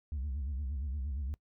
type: tone with vibrato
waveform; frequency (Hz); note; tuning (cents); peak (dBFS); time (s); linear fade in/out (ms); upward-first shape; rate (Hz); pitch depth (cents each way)
sine; 69.2; C#2; -2; -31; 0.12-1.34; 0; sine; 8.6; 170
effects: noise-tail reverb RT60 0.1 s tail -24 dB re dry + tanh soft clip ceiling -32 dBFS